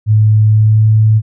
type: tone with pitch glide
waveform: sine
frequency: 107.6 to 108.98 Hz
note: A2 to A2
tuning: -38 to -16 cents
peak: -5 dBFS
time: 0.06-1.22 s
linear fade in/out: 50 ms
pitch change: +22 cents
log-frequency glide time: 0.47-0.87 s
effects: none